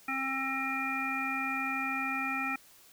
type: harmonic tone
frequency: 266.9 Hz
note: C4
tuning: 35 cents sharp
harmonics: 1 / 3 / 5 / 7 / 9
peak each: -38 / -39 / -36 / -39 / -34 dBFS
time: 0.08-2.56 s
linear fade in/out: 5 ms
effects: white hiss -58 dBFS RMS until 2.92 s